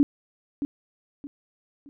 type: tone with echo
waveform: sine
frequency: 284.3 Hz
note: C#4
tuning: 44 cents sharp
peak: -14 dBFS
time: 0-0.03 s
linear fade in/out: 0 ms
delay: 620 ms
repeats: 3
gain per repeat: -10 dB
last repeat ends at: 1.89 s
effects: none